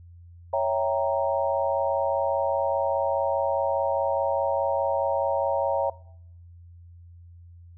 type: chord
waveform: sine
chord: C# diminished seventh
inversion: none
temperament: equal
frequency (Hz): 554.4 / 659.3 / 784 / 932.3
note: C#5 / E5 / G5 / Bb5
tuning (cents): 0 / 0 / 0 / 0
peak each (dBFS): -25 / -27 / -30 / -28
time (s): 0.53-5.9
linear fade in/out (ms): 5
effects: noise-tail reverb RT60 0.7 s tail -21 dB re dry + added 86 Hz sine -45 dBFS peak until 7.77 s